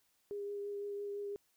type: tone with vibrato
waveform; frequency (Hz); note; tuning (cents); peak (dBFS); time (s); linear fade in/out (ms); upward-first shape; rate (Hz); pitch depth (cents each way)
sine; 406.1; G#4; -39; -38; 0.31-1.36; 0; triangle; 5.9; 15
effects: white hiss -75 dBFS RMS until 1.56 s